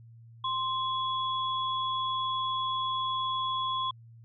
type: tone pair together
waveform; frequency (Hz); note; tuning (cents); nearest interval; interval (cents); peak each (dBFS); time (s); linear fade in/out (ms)
sine; 1046.5 / 3373; C6 / G#7; 0 / +26; octave + minor sixth; 2026; -29 / -34; 0.44-3.91; 5
effects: added 115 Hz sine -49 dBFS peak until 4.24 s